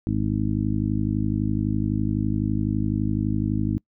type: harmonic tone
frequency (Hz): 51.91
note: G#1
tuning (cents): 0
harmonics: 1 / 2 / 3 / 4 / 5 / 6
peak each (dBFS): -31 / -26 / -31 / -27 / -28 / -29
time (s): 0.07-3.78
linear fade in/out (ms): 0
effects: noise-tail reverb RT60 0.1 s tail -25 dB re dry